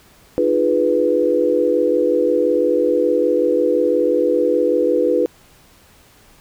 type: chord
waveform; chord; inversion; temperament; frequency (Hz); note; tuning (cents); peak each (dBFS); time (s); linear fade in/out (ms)
sine; F half-diminished seventh; third; equal with one note detuned; 303.8 / 349.2 / 415.3 / 493.9; Eb4 / F4 / Ab4 / Cb5; -41 / 0 / 0 / 0; -21 / -20 / -21 / -16; 0.38-5.26; 0
effects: pink hiss -50 dBFS RMS until 6.4 s